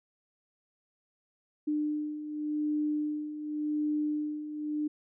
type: beating tone pair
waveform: sine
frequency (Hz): 299.7 / 300.59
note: D4 / D4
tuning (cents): +35 / +40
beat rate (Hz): 0.89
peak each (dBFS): -36 / -30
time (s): 1.67-4.88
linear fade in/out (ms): 10
effects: none